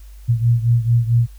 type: beating tone pair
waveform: sine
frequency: 116.54 / 121.04 Hz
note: A#2 / B2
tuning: 0 / -34 cents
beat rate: 4.5 Hz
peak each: -14 / -18 dBFS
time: 0.28-1.27 s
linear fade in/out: 20 ms
effects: added 50 Hz sine -36 dBFS peak until 1.38 s + white hiss -54 dBFS RMS until 1.38 s